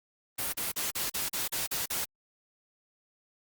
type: noise bursts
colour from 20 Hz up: white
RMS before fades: -32 dBFS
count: 9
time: 0.38-2.05 s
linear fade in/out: 10 ms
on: 150 ms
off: 40 ms
effects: Opus 32 kbps